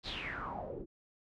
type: noise with low-pass filter sweep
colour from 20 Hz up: pink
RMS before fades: -41 dBFS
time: 0.03-0.86 s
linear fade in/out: 50 ms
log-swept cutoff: 4500 to 320 Hz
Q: 7.9
effects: none